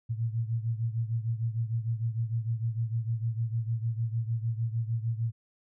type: beating tone pair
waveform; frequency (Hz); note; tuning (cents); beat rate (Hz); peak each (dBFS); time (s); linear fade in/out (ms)
sine; 112.8 / 119.4; A2 / A#2; +44 / +42; 6.6; -29 / -33; 0.09-5.32; 20
effects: none